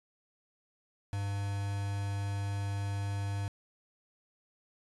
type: tone with quantisation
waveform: triangle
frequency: 100.2 Hz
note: G2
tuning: 38 cents sharp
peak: -30 dBFS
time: 1.13-3.48 s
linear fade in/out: 0 ms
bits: 7
effects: resampled to 24000 Hz